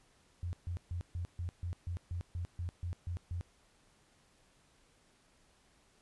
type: tone bursts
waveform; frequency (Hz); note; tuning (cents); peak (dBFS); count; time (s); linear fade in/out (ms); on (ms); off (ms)
sine; 87.31; F2; 0; -35; 13; 0.43-3.41; 0; 100; 140
effects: pink hiss -68 dBFS RMS until 6.01 s + resampled to 24000 Hz